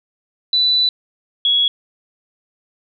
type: tone pair in turn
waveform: sine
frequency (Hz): 3979 / 3346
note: B7 / G#7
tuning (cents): +12 / +12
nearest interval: minor third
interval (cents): 300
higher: first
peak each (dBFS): -12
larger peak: neither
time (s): 0.53-0.89 / 1.45-1.68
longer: first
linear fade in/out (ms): 2
effects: none